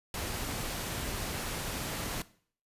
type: noise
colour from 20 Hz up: pink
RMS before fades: -36 dBFS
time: 0.14-2.22 s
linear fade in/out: 2 ms
effects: noise-tail reverb RT60 0.5 s tail -18 dB re dry + resampled to 32000 Hz